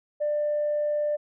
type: tone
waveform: sine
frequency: 594 Hz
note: D5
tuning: 20 cents sharp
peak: -22 dBFS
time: 0.2-1.17 s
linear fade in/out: 20 ms
effects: tanh soft clip ceiling -19 dBFS